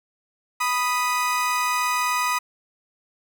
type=tone pair together; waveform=30% pulse; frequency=987.8 / 1244.6 Hz; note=B5 / D#6; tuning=0 / 0 cents; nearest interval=major third; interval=400 cents; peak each=-21 dBFS; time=0.6-2.39 s; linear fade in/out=10 ms; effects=none